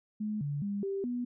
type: tone with pitch steps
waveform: sine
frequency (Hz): 212.4 / 144.1 / 201.7 / 392.3 / 244.4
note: G#3 / D3 / G3 / G4 / B3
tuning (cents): +39 / -33 / +50 / +1 / -18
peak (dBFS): -31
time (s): 0.2-1.25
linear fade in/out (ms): 10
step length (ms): 210
effects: none